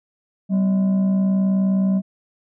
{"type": "tone with frequency modulation", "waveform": "sine", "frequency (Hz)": 192.3, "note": "G3", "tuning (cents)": -33, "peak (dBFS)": -13, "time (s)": [0.49, 2.02], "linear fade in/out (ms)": 50, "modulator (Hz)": 444, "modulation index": 0.24, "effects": ["tanh soft clip ceiling -14 dBFS"]}